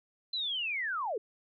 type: linear sweep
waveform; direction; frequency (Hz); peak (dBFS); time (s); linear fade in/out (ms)
sine; down; 4091 to 381; -31; 0.33-1.18; 5
effects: none